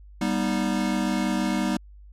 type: chord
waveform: square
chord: G augmented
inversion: none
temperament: equal with one note detuned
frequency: 196 / 242.3 / 311.1 Hz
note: G3 / B3 / D#4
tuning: 0 / -33 / 0 cents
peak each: -27 / -28 / -29 dBFS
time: 0.21-1.77 s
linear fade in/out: 5 ms
effects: added 50 Hz sine -44 dBFS peak until 2.12 s + low-pass 10000 Hz 12 dB/octave